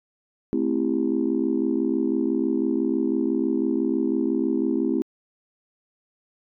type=chord; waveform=sine; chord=A minor seventh; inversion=none; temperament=just; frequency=220 / 264 / 330 / 396 Hz; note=A3 / C4 / E4 / G4; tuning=0 / +16 / +2 / +18 cents; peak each=-27 / -24 / -24 / -28 dBFS; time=0.53-5.02 s; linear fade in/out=0 ms; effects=tanh soft clip ceiling -11 dBFS